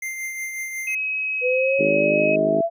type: tone with tremolo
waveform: square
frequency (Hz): 2093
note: C7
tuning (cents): 0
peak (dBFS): -26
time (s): 0.02-0.95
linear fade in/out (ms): 5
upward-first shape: triangle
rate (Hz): 5.5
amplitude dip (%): 45
type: tone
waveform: sine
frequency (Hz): 2549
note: D#7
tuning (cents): +41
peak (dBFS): -22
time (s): 0.87-2.36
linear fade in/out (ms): 5
type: linear sweep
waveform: sine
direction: up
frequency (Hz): 493.9 to 678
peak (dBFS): -18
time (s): 1.41-2.7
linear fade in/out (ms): 50
type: harmonic tone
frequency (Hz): 51.5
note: G#1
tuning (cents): -14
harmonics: 3 / 4 / 5 / 6 / 7 / 8 / 9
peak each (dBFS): -32 / -29 / -30 / -26 / -29 / -26 / -34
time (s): 1.79-2.61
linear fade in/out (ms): 5
effects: none